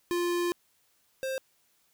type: tone pair in turn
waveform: square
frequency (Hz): 349.2 / 528.5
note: F4 / C5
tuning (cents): 0 / +17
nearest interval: perfect fifth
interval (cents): 717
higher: second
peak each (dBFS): -27 / -31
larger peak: first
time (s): 0.11-0.52 / 1.23-1.38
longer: first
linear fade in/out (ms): 0
effects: white hiss -69 dBFS RMS until 1.93 s